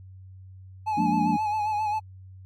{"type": "tone with vibrato", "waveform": "triangle", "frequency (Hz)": 850, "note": "G#5", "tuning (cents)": 40, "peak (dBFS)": -22, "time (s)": [0.86, 2], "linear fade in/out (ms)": 20, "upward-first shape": "sine", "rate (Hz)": 7.5, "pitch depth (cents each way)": 48}
{"type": "chord", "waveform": "sine", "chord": "Bb dominant seventh", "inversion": "second", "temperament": "equal with one note detuned", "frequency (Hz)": [174.61, 207.7, 231.9, 293.7], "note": ["F3", "Ab3", "Bb3", "D4"], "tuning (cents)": [0, 0, -9, 0], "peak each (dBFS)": -28, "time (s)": [0.97, 1.37], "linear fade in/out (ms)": 10}
{"effects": ["added 94 Hz sine -43 dBFS peak until 2.45 s", "AAC 64 kbps"]}